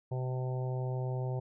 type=harmonic tone; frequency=128.1 Hz; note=C3; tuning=36 cents flat; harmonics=1 / 3 / 4 / 5 / 6 / 7; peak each=-32 / -42 / -44 / -46 / -48 / -49 dBFS; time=0.11-1.4 s; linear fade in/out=10 ms; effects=none